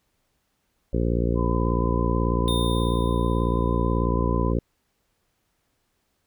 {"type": "harmonic tone", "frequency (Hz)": 58.27, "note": "A#1", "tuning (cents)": 0, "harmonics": [1, 2, 3, 4, 5, 6, 7, 8, 9], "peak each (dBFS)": [-24, -27, -29, -30, -31, -32, -32, -33, -34], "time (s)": [0.93, 4.59], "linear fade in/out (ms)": 5}
{"type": "tone with vibrato", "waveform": "sine", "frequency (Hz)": 1009, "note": "B5", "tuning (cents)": 37, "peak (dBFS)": -30, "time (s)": [1.35, 4.54], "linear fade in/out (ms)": 50, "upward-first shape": "triangle", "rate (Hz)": 6.4, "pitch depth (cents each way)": 24}
{"type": "tone with exponential decay", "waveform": "square", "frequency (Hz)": 3641, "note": "A#7", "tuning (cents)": -41, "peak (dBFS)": -27, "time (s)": [2.48, 4.05], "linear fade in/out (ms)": 0, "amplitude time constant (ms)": 340}
{"effects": ["pink hiss -72 dBFS RMS until 6.26 s"]}